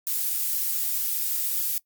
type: noise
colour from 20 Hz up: violet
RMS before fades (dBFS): -26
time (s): 0.07-1.78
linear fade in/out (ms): 0
effects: noise-tail reverb RT60 0.1 s tail -21 dB re dry + Opus 48 kbps